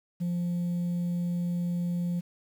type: tone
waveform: sine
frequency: 174.61 Hz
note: F3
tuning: in tune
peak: -24 dBFS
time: 0.2-2.21 s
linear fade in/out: 20 ms
effects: tanh soft clip ceiling -26 dBFS + 9-bit